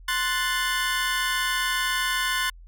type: chord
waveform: 25% pulse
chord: F# diminished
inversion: second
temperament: equal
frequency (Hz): 1046.5 / 1480 / 1760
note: C6 / F#6 / A6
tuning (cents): 0 / 0 / 0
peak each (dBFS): -24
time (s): 0.08-2.5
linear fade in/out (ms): 5
effects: added 42 Hz sine -43 dBFS peak until 2.67 s